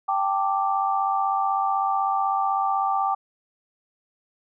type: chord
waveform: sine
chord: G suspended second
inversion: none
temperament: equal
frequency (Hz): 784 / 880 / 1174.7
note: G5 / A5 / D6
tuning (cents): 0 / 0 / 0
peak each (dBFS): -23 / -28 / -25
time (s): 0.08-3.15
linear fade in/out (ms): 10
effects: none